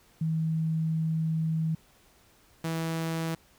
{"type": "tone pair in turn", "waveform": ["sine", "sawtooth"], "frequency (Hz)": [160.3, 163.29], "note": ["E3", "E3"], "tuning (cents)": [-48, -16], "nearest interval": "unison", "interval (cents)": 32, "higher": "second", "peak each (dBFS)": -25, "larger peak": "neither", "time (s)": [[0.21, 1.75], [2.64, 3.35]], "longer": "first", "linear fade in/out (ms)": 5, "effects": ["pink hiss -61 dBFS RMS until 3.58 s"]}